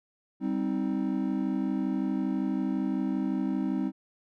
triangle chord, C minor, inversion second, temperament just, 196.22 / 261.6 / 314 Hz, G3 / C4 / Eb4, +2 / 0 / +16 cents, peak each -29 / -28 / -30 dBFS, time 0.4-3.92 s, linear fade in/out 50 ms, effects none

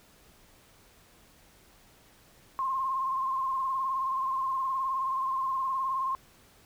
sine tone with vibrato, 1060 Hz, C6, 22 cents sharp, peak -27 dBFS, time 2.59-6.15 s, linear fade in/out 0 ms, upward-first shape triangle, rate 19 Hz, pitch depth 51 cents each way, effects pink hiss -59 dBFS RMS until 6.65 s

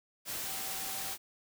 sine tone in noise, 770 Hz, G5, 31 cents flat, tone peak -48 dBFS, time 0.43-1.16 s, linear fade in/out 50 ms, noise white, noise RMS -38 dBFS, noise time 0.25-1.18 s, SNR -13 dB, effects none

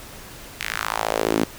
sawtooth tone with high-pass filter sweep, 54.6 Hz, A1, 13 cents flat, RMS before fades -24 dBFS, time 0.6-1.44 s, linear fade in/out 5 ms, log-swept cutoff 2300 to 250 Hz, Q 2.3, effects pink hiss -40 dBFS RMS until 1.58 s

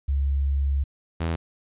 sine / sawtooth tone pair in turn, 69.3 / 82.41 Hz, C#2 / E2, 0 / 0 cents, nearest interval minor third, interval 300 cents, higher second, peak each -20 dBFS, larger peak neither, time 0.08-0.84 / 1.2-1.36 s, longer first, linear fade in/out 10 ms, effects resampled to 8000 Hz + 10-bit

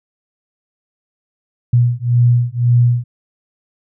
sine beating tone pair, 120 / 121.9 Hz, B2 / B2, -49 / -22 cents, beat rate 1.9 Hz, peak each -13 dBFS, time 1.73-3.04 s, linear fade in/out 5 ms, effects none

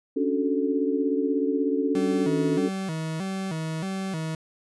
sine chord, D major seventh, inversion third, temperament equal, 277.2 / 293.7 / 370 / 440 Hz, C#4 / D4 / F#4 / A4, 0 / 0 / 0 / 0 cents, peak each -25 / -29 / -30 / -27 dBFS, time 0.16-2.69 s, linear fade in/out 10 ms
40% pulse tone with vibrato, 174.9 Hz, F3, 3 cents sharp, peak -27 dBFS, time 1.95-4.35 s, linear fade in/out 2 ms, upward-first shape square, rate 1.6 Hz, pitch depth 160 cents each way
effects resampled to 24000 Hz

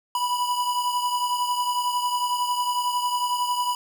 square beating tone pair, 981 / 992 Hz, B5 / B5, -12 / +7 cents, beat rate 11 Hz, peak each -24 / -31 dBFS, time 0.15-3.75 s, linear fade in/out 2 ms, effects none

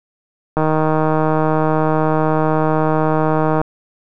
click train, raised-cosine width 1 ms, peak -3 dBFS, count 476, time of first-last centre 0.57-3.615 s, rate 156 Hz, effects none

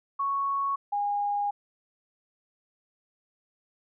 sine tone pair in turn, 1108.7 / 816.8 Hz, C#6 / G#5, 0 / -29 cents, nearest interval perfect fourth, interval 529 cents, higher first, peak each -25 dBFS, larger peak neither, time 0.19-0.76 / 0.92-1.51 s, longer second, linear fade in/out 10 ms, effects none

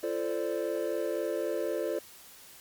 triangle chord, D minor seventh, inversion first, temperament equal with one note detuned, 341.6 / 440 / 523.3 / 587.3 Hz, F4 / A4 / C5 / D5, -38 / 0 / 0 / 0 cents, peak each -33 dBFS, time 0.03-1.99 s, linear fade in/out 5 ms, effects white hiss -52 dBFS RMS until 2.6 s + Opus 48 kbps

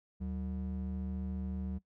triangle ring-modulated tone, 132.4 Hz, C3, 21 cents sharp, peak -30 dBFS, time 0.2-1.79 s, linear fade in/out 20 ms, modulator 57 Hz, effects noise-tail reverb RT60 0.1 s tail -19 dB re dry

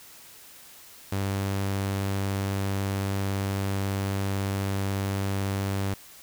sawtooth tone, 98.1 Hz, G2, 2 cents sharp, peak -22 dBFS, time 1.12-5.94 s, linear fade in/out 5 ms, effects white hiss -49 dBFS RMS until 6.22 s

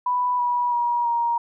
sine tone with pitch steps, 989 / 972.6 / 956.4 / 940.5 Hz, B5 / B5 / A#5 / A#5, +2 / -27 / +44 / +15 cents, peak -19 dBFS, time 0.06-1.38 s, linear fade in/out 5 ms, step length 330 ms, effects none

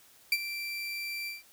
30% pulse tone with ADSR envelope, 2349 Hz, D7, in tune, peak -19 dBFS, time 0.32-1.43 s, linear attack 3 ms, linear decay 46 ms, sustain -13 dB, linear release 160 ms, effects white hiss -59 dBFS RMS until 1.52 s

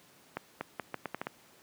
accelerating click train, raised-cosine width 0.5 ms, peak -19 dBFS, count 8, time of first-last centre 0.37-1.269 s, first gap 240 ms, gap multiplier 0.78, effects pink hiss -60 dBFS RMS until 1.62 s + high-pass 150 Hz 12 dB/octave

